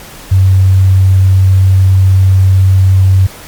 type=tone; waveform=sine; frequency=94.8 Hz; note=F#2; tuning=43 cents sharp; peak=-3 dBFS; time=0.31-3.27 s; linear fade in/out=10 ms; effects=pink hiss -31 dBFS RMS until 3.47 s + MP3 96 kbps